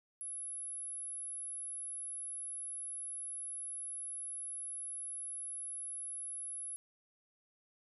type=tone; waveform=sine; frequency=10950 Hz; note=F9; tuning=35 cents flat; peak=-40 dBFS; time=0.21-6.76 s; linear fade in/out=0 ms; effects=none